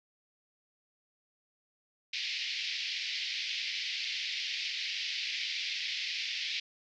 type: band-pass noise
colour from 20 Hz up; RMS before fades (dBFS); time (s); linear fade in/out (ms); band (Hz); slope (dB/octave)
pink; -36; 2.13-6.6; 5; 2100 to 5200; 48
effects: none